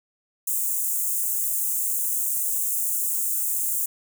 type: high-pass noise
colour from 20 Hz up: white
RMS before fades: -25 dBFS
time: 0.47-3.86 s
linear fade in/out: 5 ms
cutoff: 7000 Hz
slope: 48 dB/octave
effects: none